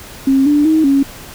sine tone with pitch steps, 269.3 / 293.5 / 315.5 / 275.9 Hz, C#4 / D4 / D#4 / C#4, -50 / -1 / +24 / -8 cents, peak -8 dBFS, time 0.27-1.03 s, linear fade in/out 5 ms, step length 190 ms, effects pink hiss -34 dBFS RMS until 1.34 s

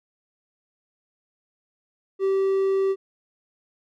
triangle tone, 387.3 Hz, G4, 21 cents flat, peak -17 dBFS, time 2.19-2.96 s, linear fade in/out 50 ms, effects none

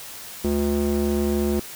square tone with band-pass filter, 71.6 Hz, D2, 43 cents flat, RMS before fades -22 dBFS, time 0.44-1.6 s, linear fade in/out 5 ms, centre 310 Hz, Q 2, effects white hiss -38 dBFS RMS until 1.75 s

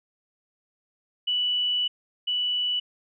sine tone pair in turn, 2960 / 2960 Hz, F#7 / F#7, 0 / 0 cents, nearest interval unison, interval 0 cents, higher neither, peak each -22 / -23 dBFS, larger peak first, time 1.27-1.88 / 2.27-2.8 s, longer first, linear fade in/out 10 ms, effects none

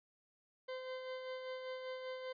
40% pulse tone with tremolo, 515 Hz, C5, 28 cents flat, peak -40 dBFS, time 0.68-2.33 s, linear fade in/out 10 ms, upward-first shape sine, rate 5.1 Hz, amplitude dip 40%, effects resampled to 11025 Hz

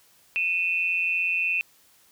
sine tone pair together, 2489 / 2666 Hz, D#7 / E7, 0 / +19 cents, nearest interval minor second, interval 119 cents, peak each -25 dBFS, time 0.36-1.61 s, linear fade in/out 0 ms, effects white hiss -59 dBFS RMS until 2.11 s

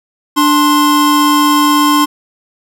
square tone pair together, 294.2 / 1052.7 Hz, D4 / C6, +3 / +10 cents, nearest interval octave + minor seventh, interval 2207 cents, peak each -11 dBFS, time 0.36-2.06 s, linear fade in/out 20 ms, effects none

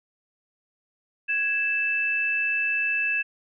sine tone pair together, 1661.2 / 2637 Hz, G#6 / E7, 0 / 0 cents, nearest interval minor sixth, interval 800 cents, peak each -28 / -23 dBFS, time 1.28-3.23 s, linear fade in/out 20 ms, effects none

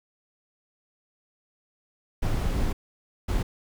brown noise bursts at uneven times, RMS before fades -25 dBFS, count 2, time 2.22-2.73 / 3.28-3.43 s, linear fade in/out 10 ms, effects none

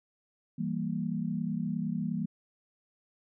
sine chord, E diminished, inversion none, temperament equal, 164.81 / 196 / 233.1 Hz, E3 / G3 / Bb3, 0 / 0 / 0 cents, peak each -34 dBFS, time 0.58-2.26 s, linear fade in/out 10 ms, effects none

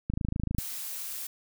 click train, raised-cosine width 5 ms, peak -17 dBFS, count 14, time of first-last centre 0.1-0.585 s, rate 26.8 Hz
blue noise, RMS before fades -37 dBFS, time 0.58-1.27 s, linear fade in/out 5 ms
effects none

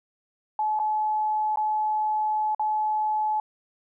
sine tone with dropouts, 857 Hz, A5, 46 cents flat, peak -22 dBFS, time 0.59-3.4 s, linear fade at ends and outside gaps 2 ms, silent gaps 0.791-0.798 / 1.559-1.572 / 2.548-2.595 s, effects none

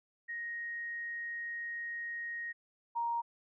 sine tone pair in turn, 1873 / 936.5 Hz, A#6 / A#5, +8 / +8 cents, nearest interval octave, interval 1200 cents, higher first, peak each -37 / -31 dBFS, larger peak second, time 0.28-2.53 / 2.95-3.22 s, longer first, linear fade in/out 20 ms, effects none

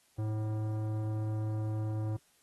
sine tone with tanh clipping, 108.1 Hz, A2, 30 cents flat, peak -33 dBFS, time 0.18-2.17 s, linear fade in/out 10 ms, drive 15 dB, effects white hiss -68 dBFS RMS until 2.42 s + AAC 32 kbps

